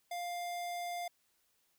square tone, 701 Hz, F5, 6 cents sharp, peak -38 dBFS, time 0.11-1.08 s, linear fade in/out 5 ms, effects white hiss -75 dBFS RMS until 1.78 s

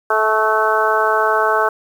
harmonic tone with a mistuned harmonic, 217.3 Hz, A3, 21 cents flat, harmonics 2 / 3 / 4 / 5 / 6 / 7, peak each -20 / -20 / -20 / -20 / -20 / -20 dBFS, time 0.1-1.69 s, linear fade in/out 5 ms, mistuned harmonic 5, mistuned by +23 cents, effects 7-bit

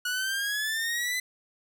sawtooth exponential sweep, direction up, 1458 to 2025 Hz, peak -24 dBFS, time 0.05-1.2 s, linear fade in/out 5 ms, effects none

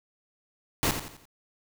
pink noise with echo, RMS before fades -25 dBFS, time 0.83-0.91 s, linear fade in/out 0 ms, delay 86 ms, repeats 4, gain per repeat -8 dB, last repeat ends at 1.254 s, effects none

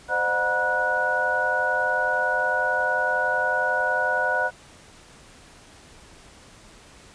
sine tone cluster, 518 / 609 / 729 / 962 / 1470 Hz, C5 / D#5 / F#5 / B5 / F#6, -17 / -37 / -26 / -46 / -12 cents, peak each -29 / -29 / -28 / -29 / -23 dBFS, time 0.08-4.51 s, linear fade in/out 50 ms, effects pink hiss -49 dBFS RMS until 7.14 s + resampled to 22050 Hz

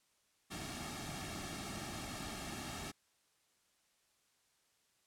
pink noise with comb filter, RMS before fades -44 dBFS, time 0.5-2.92 s, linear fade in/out 20 ms, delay 2 ms, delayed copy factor -0.7, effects white hiss -75 dBFS RMS until 5.06 s + low-pass 10000 Hz 12 dB/octave

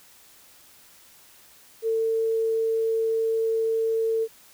sine tone, 449.1 Hz, A4, 35 cents sharp, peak -21 dBFS, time 1.82-4.28 s, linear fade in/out 50 ms, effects white hiss -53 dBFS RMS until 4.53 s

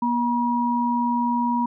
sine tone pair together, 240 / 959 Hz, B3 / A#5, -49 / +49 cents, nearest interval 2 octaves, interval 2398 cents, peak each -22 dBFS, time 0.02-1.66 s, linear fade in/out 5 ms, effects none

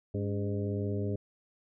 harmonic tone with a mistuned harmonic, 101.7 Hz, G#2, 36 cents flat, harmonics 1 / 2 / 3 / 4 / 5 / 6, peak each -32 / -37 / -39 / -37 / -43 / -45 dBFS, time 0.14-1.16 s, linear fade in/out 5 ms, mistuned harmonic 3, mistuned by -96 cents, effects none

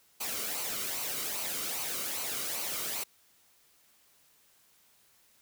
white noise with flanger, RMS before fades -35 dBFS, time 0.2-3.04 s, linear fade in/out 10 ms, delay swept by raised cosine 0.57 to 1.19 ms, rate 2.5 Hz, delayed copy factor -0.55, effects white hiss -65 dBFS RMS until 5.41 s

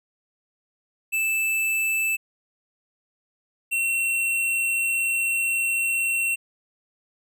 square tone pair in turn, 2637 / 2719 Hz, E7 / F7, 0 / -47 cents, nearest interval minor second, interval 53 cents, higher second, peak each -22 dBFS, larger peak neither, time 1.12-2.17 / 3.71-6.36 s, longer second, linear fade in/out 20 ms, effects none

